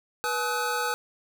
square tone cluster, 486.5 / 851 / 1272 / 1500 Hz, B4 / G#5 / D#6 / F#6, -26 / +42 / +38 / +23 cents, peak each -33 / -32 / -32 / -32 dBFS, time 0.24-0.94 s, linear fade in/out 0 ms, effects none

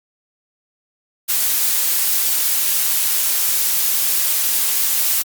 blue noise, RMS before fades -17 dBFS, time 1.28-5.23 s, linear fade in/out 20 ms, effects Opus 48 kbps

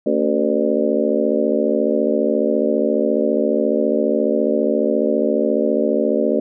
harmonic tone with a mistuned harmonic, 74.6 Hz, D2, 28 cents sharp, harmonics 3 / 4 / 5 / 6 / 7 / 8, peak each -22 / -22 / -22 / -22 / -22 / -22 dBFS, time 0.06-6.4 s, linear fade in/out 5 ms, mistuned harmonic 4, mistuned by -110 cents, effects none

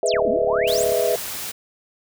sine chord, E major seventh, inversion first, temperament equal, 415.3 / 493.9 / 622.3 / 659.3 Hz, G#4 / B4 / D#5 / E5, 0 / 0 / 0 / 0 cents, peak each -24 / -22 / -24 / -22 dBFS, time 0.03-1.16 s, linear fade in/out 2 ms
sine exponential two-way sweep, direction down then up, 8950 to 202.1 to 8950 Hz, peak -25 dBFS, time 0.06-0.84 s, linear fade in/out 0 ms, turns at 0.29 s
click train, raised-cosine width 2 ms, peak -23 dBFS, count 29, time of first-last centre 0.14-0.92 s, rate 35.9 Hz
white noise, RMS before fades -30 dBFS, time 0.67-1.52 s, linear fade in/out 10 ms
effects none

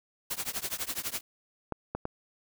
white noise with tremolo, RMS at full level -31 dBFS, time 0.3-1.21 s, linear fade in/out 10 ms, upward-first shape triangle, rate 12 Hz, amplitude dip 100%
clicks, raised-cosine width 1 ms, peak -18 dBFS, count 3, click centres 1.723 / 1.95 / 2.054 s
effects none

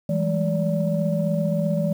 sine tone cluster, 164.9 / 192.8 / 208.1 / 578 Hz, E3 / G3 / G#3 / D5, +1 / -28 / +4 / -28 cents, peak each -22 / -30 / -26 / -25 dBFS, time 0.09-1.93 s, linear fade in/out 5 ms, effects tanh soft clip ceiling -10 dBFS + 8-bit

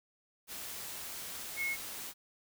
sine tone in noise, 2174 Hz, C#7, 34 cents flat, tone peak -32 dBFS, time 1.56-1.77 s, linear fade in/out 50 ms, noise white, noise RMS -43 dBFS, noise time 0.47-2.14 s, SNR +8 dB, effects none

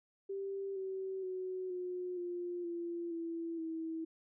sine tone with pitch steps, 392 / 381.5 / 371.3 / 361.3 / 351.7 / 342.2 / 333.1 / 324.2 Hz, G4 / G4 / F#4 / F#4 / F4 / F4 / E4 / E4, 0 / -47 / +6 / -41 / +12 / -35 / +18 / -29 cents, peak -37 dBFS, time 0.29-4.05 s, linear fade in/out 10 ms, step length 470 ms, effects none

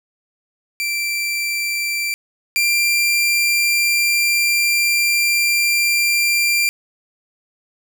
sawtooth tone pair in turn, 2349 / 2374 Hz, D7 / D7, 0 / +18 cents, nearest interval unison, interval 18 cents, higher second, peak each -16 / -11 dBFS, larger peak second, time 0.8-2.14 / 2.56-6.69 s, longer second, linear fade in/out 0 ms, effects none

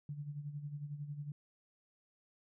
sine tone with tremolo, 145.9 Hz, D3, 11 cents flat, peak -38 dBFS, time 0.09-1.32 s, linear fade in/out 2 ms, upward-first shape sine, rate 11 Hz, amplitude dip 65%, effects none

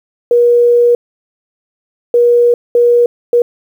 sine tone bursts at uneven times, 479.1 Hz, A#4, 47 cents sharp, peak -5 dBFS, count 4, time 0.31-0.95 / 2.14-2.54 / 2.75-3.06 / 3.33-3.42 s, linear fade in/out 2 ms, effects 7-bit

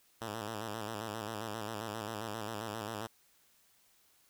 5% pulse tone with vibrato, 108.6 Hz, A2, 22 cents flat, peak -27 dBFS, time 0.21-3.07 s, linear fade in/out 5 ms, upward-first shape square, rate 7.5 Hz, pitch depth 75 cents each way, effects white hiss -68 dBFS RMS until 4.29 s

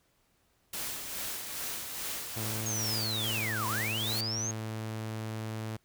white noise with tremolo, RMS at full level -36 dBFS, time 0.73-4.21 s, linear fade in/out 5 ms, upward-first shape sine, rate 2.4 Hz, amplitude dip 40%
sawtooth tone, 110 Hz, A2, in tune, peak -31 dBFS, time 2.36-5.77 s, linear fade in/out 10 ms
sine linear two-way sweep, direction down then up, 6600 to 940 to 6600 Hz, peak -32 dBFS, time 2.66-4.51 s, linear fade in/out 2 ms, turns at 3.67 s
effects pink hiss -71 dBFS RMS until 5.84 s

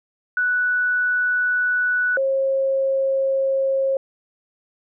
sine tone pair in turn, 1480 / 538.6 Hz, F#6 / C#5, 0 / -50 cents, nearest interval octave + perfect fourth, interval 1750 cents, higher first, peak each -17 dBFS, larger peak neither, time 0.37-2.17 / 2.17-3.97 s, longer neither, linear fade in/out 2 ms, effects none

